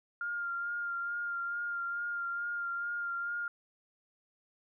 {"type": "tone with vibrato", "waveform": "sine", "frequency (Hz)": 1402, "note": "F6", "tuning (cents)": 6, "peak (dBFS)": -33, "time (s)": [0.21, 3.48], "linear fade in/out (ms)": 2, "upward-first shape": "sine", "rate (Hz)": 2.3, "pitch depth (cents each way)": 21, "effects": []}